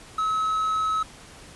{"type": "tone with quantisation", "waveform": "triangle", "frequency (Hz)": 1287, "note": "E6", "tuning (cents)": -42, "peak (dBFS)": -20, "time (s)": [0.18, 1.03], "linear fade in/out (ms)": 5, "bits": 8, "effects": ["pink hiss -46 dBFS RMS until 1.55 s", "resampled to 24000 Hz"]}